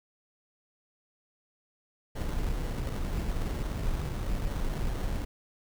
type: noise with sample-and-hold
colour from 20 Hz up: brown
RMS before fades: -31 dBFS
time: 2.15-5.25 s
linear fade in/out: 10 ms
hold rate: 2450 Hz
effects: none